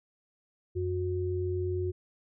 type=tone pair together; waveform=sine; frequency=90.8 / 363.9 Hz; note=F#2 / F#4; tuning=-32 / -29 cents; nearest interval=2 octaves; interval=2403 cents; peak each=-31 / -31 dBFS; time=0.75-1.92 s; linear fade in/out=20 ms; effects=none